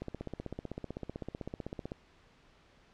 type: click train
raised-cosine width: 2 ms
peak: -25 dBFS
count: 31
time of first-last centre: 0.02-1.919 s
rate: 15.8 Hz
effects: pink hiss -63 dBFS RMS until 2.93 s + low-pass 4000 Hz 12 dB/octave